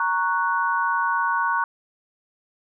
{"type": "chord", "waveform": "sine", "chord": "F# major", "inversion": "first", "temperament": "equal", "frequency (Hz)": [932.3, 1108.7, 1480], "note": ["A#5", "C#6", "F#6"], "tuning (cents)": [0, 0, 0], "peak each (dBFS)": -24, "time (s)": [0, 1.64], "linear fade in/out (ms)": 2, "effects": []}